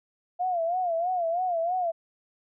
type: tone with vibrato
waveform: sine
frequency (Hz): 698.5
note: F5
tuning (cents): 0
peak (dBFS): -24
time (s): 0.39-1.92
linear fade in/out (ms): 20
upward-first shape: sine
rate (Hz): 3.1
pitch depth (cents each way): 110
effects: none

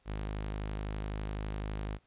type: tone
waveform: sawtooth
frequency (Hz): 51.91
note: G#1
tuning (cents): 0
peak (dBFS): -31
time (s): 0.05-1.99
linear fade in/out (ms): 50
effects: pink hiss -71 dBFS RMS until 2.06 s + resampled to 8000 Hz

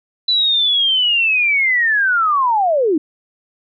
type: linear sweep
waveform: sine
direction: down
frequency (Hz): 4000 to 286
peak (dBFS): -12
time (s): 0.28-2.98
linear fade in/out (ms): 5
effects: none

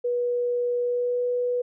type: tone with pitch glide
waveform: sine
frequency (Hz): 486.1 to 490.9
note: B4 to B4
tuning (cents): -28 to -10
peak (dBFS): -22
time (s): 0.04-1.62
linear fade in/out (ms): 10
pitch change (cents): +18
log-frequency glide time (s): 0.8-1.22
effects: none

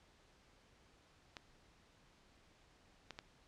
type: clicks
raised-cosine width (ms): 0.2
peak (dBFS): -29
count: 3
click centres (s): 1.368 / 3.107 / 3.189
effects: pink hiss -68 dBFS RMS until 3.47 s + low-pass 6000 Hz 12 dB/octave

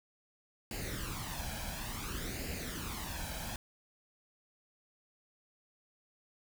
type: noise with flanger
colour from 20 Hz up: pink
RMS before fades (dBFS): -40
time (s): 0.71-3.56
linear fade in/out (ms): 2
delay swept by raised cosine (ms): 0.42 to 1.28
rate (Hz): 0.57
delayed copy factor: +0.65
effects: none

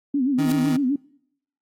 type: tone with vibrato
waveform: sine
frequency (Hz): 267.2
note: C4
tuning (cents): +36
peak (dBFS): -18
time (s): 0.14-0.96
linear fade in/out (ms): 5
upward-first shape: sine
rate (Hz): 7.9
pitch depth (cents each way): 140
type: tone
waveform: 30% pulse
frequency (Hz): 156.8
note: D#3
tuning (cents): +14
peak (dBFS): -22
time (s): 0.38-0.77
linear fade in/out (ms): 10
type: noise with exponential growth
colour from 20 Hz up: white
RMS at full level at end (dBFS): -30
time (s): 0.41-0.52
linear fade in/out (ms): 2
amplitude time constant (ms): 22
effects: noise-tail reverb RT60 0.7 s tail -23 dB re dry + AAC 48 kbps

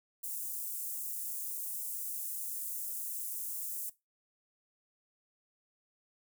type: high-pass noise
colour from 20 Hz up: white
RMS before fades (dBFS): -39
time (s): 0.23-3.9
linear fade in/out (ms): 10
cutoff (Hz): 8100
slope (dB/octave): 24
effects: noise-tail reverb RT60 0.2 s tail -17 dB re dry

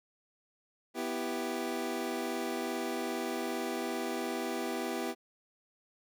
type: chord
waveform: 25% pulse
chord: E minor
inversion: second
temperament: equal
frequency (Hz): 246.9 / 329.6 / 392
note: B3 / E4 / G4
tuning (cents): 0 / 0 / 0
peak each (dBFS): -34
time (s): 0.94-5.15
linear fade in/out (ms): 50
effects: none

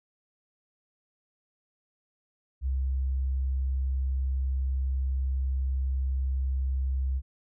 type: tone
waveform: sine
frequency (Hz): 66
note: C2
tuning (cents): +16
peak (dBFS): -25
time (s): 2.61-7.22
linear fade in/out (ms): 50
effects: none

